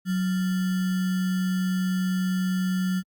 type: tone with sample-and-hold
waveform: sine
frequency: 185 Hz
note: F#3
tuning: in tune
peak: -22 dBFS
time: 0.05-3.03 s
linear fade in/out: 50 ms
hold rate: 1575 Hz
effects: Opus 48 kbps